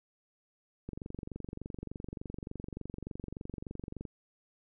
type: click train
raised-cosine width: 3 ms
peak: -27 dBFS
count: 75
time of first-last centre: 0.89-4.052 s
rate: 23.4 Hz
effects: none